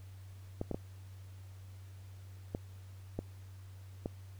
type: clicks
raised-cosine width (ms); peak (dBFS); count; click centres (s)
2; -22; 6; 0.614 / 0.713 / 0.745 / 2.549 / 3.19 / 4.059
effects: added 95 Hz sine -48 dBFS peak until 4.39 s + pink hiss -64 dBFS RMS until 4.39 s